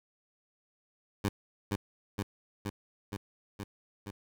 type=tone with echo; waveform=15% pulse; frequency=100.5 Hz; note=G2; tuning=44 cents sharp; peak=-21 dBFS; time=1.24-1.29 s; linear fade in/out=5 ms; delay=470 ms; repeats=6; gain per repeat=-2 dB; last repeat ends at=4.11 s; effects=none